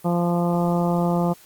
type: harmonic tone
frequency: 173.3 Hz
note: F3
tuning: 13 cents flat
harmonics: 1 / 2 / 3 / 4 / 5 / 6 / 7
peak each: -20 / -27 / -27 / -28 / -30 / -35 / -35 dBFS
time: 0.04-1.34 s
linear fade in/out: 20 ms
effects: white hiss -50 dBFS RMS until 1.45 s + Opus 32 kbps